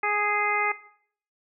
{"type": "harmonic tone", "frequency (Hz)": 415.3, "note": "G#4", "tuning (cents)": 0, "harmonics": [1, 2, 3, 4, 5, 6], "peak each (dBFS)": [-33, -28, -29, -34, -28, -33], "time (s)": [0.03, 0.72], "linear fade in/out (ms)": 5, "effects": ["noise-tail reverb RT60 0.6 s tail -17 dB re dry"]}